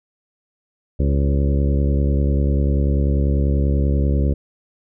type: harmonic tone with a mistuned harmonic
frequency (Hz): 70.2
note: C#2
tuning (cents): +22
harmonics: 1 / 2 / 3 / 4 / 5 / 6 / 7 / 8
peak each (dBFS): -16 / -22 / -26 / -28 / -30 / -32 / -33 / -34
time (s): 0.99-4.34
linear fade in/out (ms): 10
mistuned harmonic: 7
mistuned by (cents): +17
effects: none